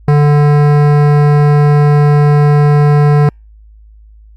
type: tone with hard clipping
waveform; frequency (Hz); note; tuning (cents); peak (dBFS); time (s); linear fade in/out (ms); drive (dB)
sine; 146.83; D3; 0; -7; 0.08-3.29; 2; 17
effects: added 53 Hz sine -36 dBFS peak until 4.36 s + Opus 48 kbps